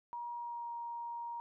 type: tone with pitch glide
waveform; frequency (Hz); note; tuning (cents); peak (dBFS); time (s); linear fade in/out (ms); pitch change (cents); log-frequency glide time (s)
sine; 952 to 941.1; A#5 to A#5; +36 to +16; -39; 0.13-1.4; 0; -20; 0.32-0.73
effects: none